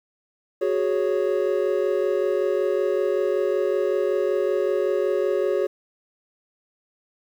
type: chord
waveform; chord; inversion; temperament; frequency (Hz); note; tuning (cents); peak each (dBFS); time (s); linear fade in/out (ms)
triangle; F# suspended second; none; equal; 370 / 415.3 / 554.4; F#4 / G#4 / C#5; 0 / 0 / 0; -22 / -22 / -23; 0.61-5.67; 10
effects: 9-bit